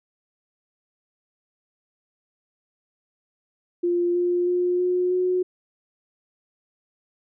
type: tone with pitch steps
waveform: sine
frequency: 349.2 / 353.1 / 356.9 / 360.9 / 364.9 Hz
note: F4 / F4 / F4 / F#4 / F#4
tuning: 0 / +19 / +38 / -43 / -24 cents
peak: -19 dBFS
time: 3.83-5.43 s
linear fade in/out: 10 ms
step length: 320 ms
effects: none

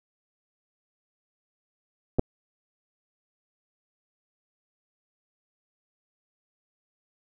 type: clicks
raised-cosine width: 2 ms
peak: -15 / -7 dBFS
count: 2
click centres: 2.186 / 2.194 s
effects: none

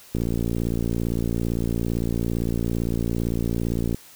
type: click train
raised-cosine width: 3 ms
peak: -12 dBFS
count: 220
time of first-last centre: 0.15-3.945 s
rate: 57.7 Hz
effects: white hiss -48 dBFS RMS until 4.15 s

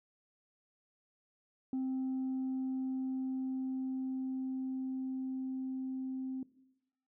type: tone with level ramp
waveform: sine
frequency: 261.6 Hz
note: C4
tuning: in tune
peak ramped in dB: -30 to -35 dBFS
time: 1.73-6.43 s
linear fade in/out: 2 ms
effects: noise-tail reverb RT60 0.9 s tail -19 dB re dry + tanh soft clip ceiling -31 dBFS

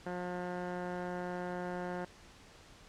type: tone with low-pass filter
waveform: 15% pulse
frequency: 178.8 Hz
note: F3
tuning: 41 cents sharp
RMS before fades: -39 dBFS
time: 0.06-2.05 s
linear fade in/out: 5 ms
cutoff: 1300 Hz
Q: 2.8
effects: pink hiss -57 dBFS RMS until 2.88 s + low-pass 7000 Hz 12 dB/octave

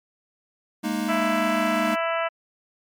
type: chord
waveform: square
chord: Ab suspended second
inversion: none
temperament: equal with one note detuned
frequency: 207.7 / 233.1 / 308.6 Hz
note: Ab3 / Bb3 / Eb4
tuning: 0 / 0 / -14 cents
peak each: -29 dBFS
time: 0.83-1.96 s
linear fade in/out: 20 ms
type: harmonic tone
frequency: 331.4 Hz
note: E4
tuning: 9 cents sharp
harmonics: 2 / 3 / 4 / 5 / 6 / 7 / 8 / 9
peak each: -25 / -31 / -28 / -34 / -34 / -37 / -35 / -39 dBFS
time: 1.08-2.29 s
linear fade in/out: 20 ms
effects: MP3 96 kbps

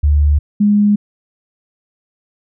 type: tone pair in turn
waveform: sine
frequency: 73.42 / 206.5 Hz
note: D2 / G#3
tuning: 0 / -10 cents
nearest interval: octave + tritone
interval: 1790 cents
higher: second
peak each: -8 dBFS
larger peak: neither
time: 0.03-0.39 / 0.6-0.96 s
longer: neither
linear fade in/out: 10 ms
effects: none

